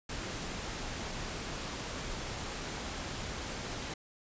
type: noise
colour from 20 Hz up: pink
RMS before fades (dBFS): -39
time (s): 0.09-3.94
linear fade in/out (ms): 5
effects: resampled to 16000 Hz